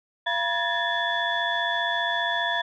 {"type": "tone cluster", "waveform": "sine", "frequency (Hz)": [685, 964, 1696, 1791, 3445], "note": ["F5", "B5", "G#6", "A6", "A7"], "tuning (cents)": [-34, -42, 36, 30, -37], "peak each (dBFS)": -29, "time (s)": [0.26, 2.62], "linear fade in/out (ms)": 10, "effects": ["tanh soft clip ceiling -13 dBFS"]}